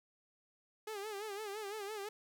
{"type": "tone with vibrato", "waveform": "sawtooth", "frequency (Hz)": 415.3, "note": "G#4", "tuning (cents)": 0, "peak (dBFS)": -37, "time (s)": [0.87, 2.09], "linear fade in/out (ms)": 5, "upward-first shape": "sine", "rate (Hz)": 5.9, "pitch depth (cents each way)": 100, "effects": ["13-bit"]}